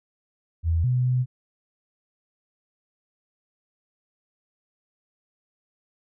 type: tone with pitch steps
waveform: sine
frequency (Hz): 82.7 / 125.5 / 126.3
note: E2 / B2 / B2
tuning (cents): +6 / +28 / +39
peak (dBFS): -19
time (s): 0.63-1.26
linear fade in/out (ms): 50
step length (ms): 210
effects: none